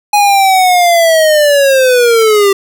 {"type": "linear sweep", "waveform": "square", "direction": "down", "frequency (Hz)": [833, 389.1], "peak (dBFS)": -6, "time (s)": [0.13, 2.53], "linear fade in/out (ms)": 5, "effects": []}